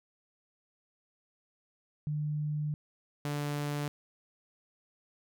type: tone pair in turn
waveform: sine / sawtooth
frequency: 150 / 145.98 Hz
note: D3 / D3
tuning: +37 / -10 cents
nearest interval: unison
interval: 47 cents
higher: first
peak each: -30 / -28 dBFS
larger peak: second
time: 2.07-2.74 / 3.25-3.88 s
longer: first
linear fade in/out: 0 ms
effects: none